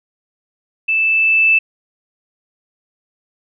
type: tone with level ramp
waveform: sine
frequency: 2637 Hz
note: E7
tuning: in tune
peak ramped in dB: -13 to -8 dBFS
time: 0.88-1.59 s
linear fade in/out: 10 ms
effects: none

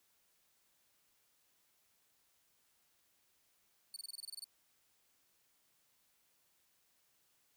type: tone bursts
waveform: 25% pulse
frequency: 4475 Hz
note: C#8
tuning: 16 cents sharp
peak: -39 dBFS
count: 11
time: 3.94-4.443 s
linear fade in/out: 2 ms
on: 23 ms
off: 25 ms
effects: white hiss -75 dBFS RMS until 7.56 s

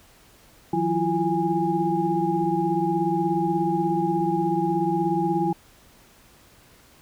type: tone cluster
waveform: sine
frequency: 161.2 / 181.7 / 334.9 / 351.5 / 822 Hz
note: E3 / F#3 / E4 / F4 / G#5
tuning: -38 / -31 / +27 / +11 / -18 cents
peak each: -30 / -28 / -24 / -32 / -25 dBFS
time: 0.73-5.53 s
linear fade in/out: 5 ms
effects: pink hiss -54 dBFS RMS until 7.01 s

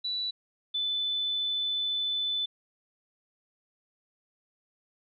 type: tone pair in turn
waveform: sine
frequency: 3951 / 3506 Hz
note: B7 / A7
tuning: 0 / -7 cents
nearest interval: major second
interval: 207 cents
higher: first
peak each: -29 / -27 dBFS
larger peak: second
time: 0.04-0.31 / 0.74-2.46 s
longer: second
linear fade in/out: 10 ms
effects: none

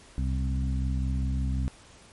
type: harmonic tone with a mistuned harmonic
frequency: 65.41 Hz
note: C2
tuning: in tune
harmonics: 1 / 2 / 3 / 4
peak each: -26 / -32 / -36 / -38 dBFS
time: 0.18-1.68 s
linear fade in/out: 0 ms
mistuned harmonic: 1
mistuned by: +34 cents
effects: pink hiss -53 dBFS RMS until 2.12 s + MP3 48 kbps

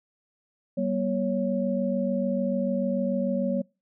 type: tone cluster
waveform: sine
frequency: 193.5 / 240.3 / 555 Hz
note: G3 / B3 / C#5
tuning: -22 / -47 / +2 cents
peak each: -28 dBFS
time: 0.77-3.62 s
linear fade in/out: 10 ms
effects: noise-tail reverb RT60 0.3 s tail -25 dB re dry

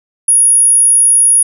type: tone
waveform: sine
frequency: 10410 Hz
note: E9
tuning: 23 cents flat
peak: -5 dBFS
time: 0.28-1.43 s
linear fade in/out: 5 ms
effects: none

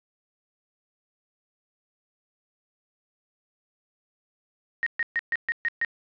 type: tone bursts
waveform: sine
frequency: 1864.7 Hz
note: A#6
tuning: in tune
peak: -22 dBFS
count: 7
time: 4.83-5.848 s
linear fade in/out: 0 ms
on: 34 ms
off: 130 ms
effects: resampled to 11025 Hz + 9-bit

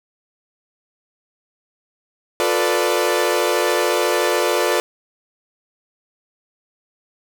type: chord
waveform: sawtooth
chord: B half-diminished seventh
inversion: second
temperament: equal with one note detuned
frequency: 354.1 / 440 / 493.9 / 587.3 Hz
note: F4 / A4 / B4 / D5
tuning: +24 / 0 / 0 / 0 cents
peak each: -18 dBFS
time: 2.4-4.8 s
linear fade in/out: 0 ms
effects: none

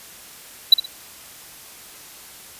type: tone with echo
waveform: triangle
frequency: 3951 Hz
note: B7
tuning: in tune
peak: -3 dBFS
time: 0.72-0.74 s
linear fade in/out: 5 ms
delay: 60 ms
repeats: 2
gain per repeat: -12 dB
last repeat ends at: 0.86 s
effects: white hiss -42 dBFS RMS until 2.59 s + resampled to 32000 Hz

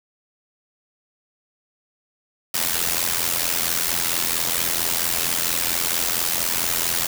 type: noise with amplitude modulation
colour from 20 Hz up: white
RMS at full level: -19 dBFS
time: 2.54-7.07 s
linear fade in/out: 5 ms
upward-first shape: sine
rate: 84.4 Hz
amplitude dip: 80%
effects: none

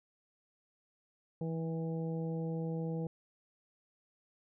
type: harmonic tone with a mistuned harmonic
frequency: 162.5 Hz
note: E3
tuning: 24 cents flat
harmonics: 1 / 2 / 3 / 4 / 5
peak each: -35 / -44 / -41 / -54 / -52 dBFS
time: 1.41-3.07 s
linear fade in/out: 2 ms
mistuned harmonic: 1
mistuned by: +16 cents
effects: none

